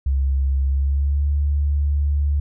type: tone with pitch glide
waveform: sine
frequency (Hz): 67.7 to 72.14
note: C#2 to D2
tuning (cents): -40 to -30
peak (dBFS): -16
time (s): 0.06-2.4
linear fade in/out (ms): 5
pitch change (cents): +110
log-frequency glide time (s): 0.65-1.29
effects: none